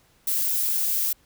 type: noise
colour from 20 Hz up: violet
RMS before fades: -24 dBFS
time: 0.27-1.13 s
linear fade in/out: 5 ms
effects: pink hiss -61 dBFS RMS until 1.25 s